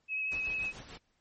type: tone with vibrato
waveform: sine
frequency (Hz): 2562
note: E7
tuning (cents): -50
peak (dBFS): -31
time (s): 0.08-0.73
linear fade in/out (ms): 50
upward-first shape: triangle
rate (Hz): 11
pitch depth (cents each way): 22
type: noise with tremolo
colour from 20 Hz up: pink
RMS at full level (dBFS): -46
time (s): 0.31-0.98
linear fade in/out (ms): 10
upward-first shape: sine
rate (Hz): 6.8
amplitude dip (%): 55
effects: pink hiss -75 dBFS RMS until 1.2 s + MP3 32 kbps